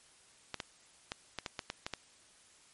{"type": "clicks", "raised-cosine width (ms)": 0.2, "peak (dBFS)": -19, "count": 9, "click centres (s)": [0.543, 0.602, 1.119, 1.387, 1.462, 1.592, 1.701, 1.865, 1.937], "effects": ["white hiss -62 dBFS RMS until 2.73 s", "MP3 48 kbps"]}